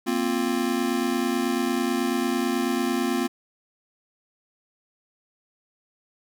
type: chord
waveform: square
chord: Bb suspended second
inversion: none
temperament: just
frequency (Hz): 233.1 / 262.2 / 349.6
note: Bb3 / C4 / F4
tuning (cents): 0 / +4 / +2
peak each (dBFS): -28 / -27 / -28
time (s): 0.06-3.28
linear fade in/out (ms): 20
effects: none